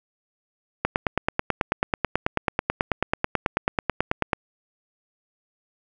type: click train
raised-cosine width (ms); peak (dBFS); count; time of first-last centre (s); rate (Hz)
0.5; -5; 33; 0.85-4.332; 9.19
effects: none